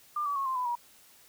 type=tone with pitch steps; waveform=sine; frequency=1198 / 1145.2 / 1094.8 / 1046.5 / 1000.4 / 956.4 Hz; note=D6 / D6 / C#6 / C6 / B5 / A#5; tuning=+34 / -44 / -22 / 0 / +22 / +44 cents; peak=-28 dBFS; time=0.16-0.754 s; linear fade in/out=5 ms; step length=99 ms; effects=white hiss -58 dBFS RMS until 1.28 s